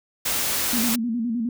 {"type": "noise", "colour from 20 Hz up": "white", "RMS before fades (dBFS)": -24, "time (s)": [0.25, 0.96], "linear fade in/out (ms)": 10}
{"type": "tone with vibrato", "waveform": "sine", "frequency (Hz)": 233.3, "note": "A#3", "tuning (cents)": 2, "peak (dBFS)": -22, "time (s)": [0.73, 1.49], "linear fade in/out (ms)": 2, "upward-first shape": "square", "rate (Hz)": 9.7, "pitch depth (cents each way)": 75}
{"effects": []}